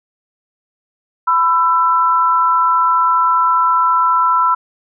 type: tone pair together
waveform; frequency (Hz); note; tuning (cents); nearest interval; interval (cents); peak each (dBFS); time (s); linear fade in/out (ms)
sine; 1000 / 1334.8; B5 / E6; +21 / +21; perfect fourth; 500; -13; 1.27-4.55; 10
effects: none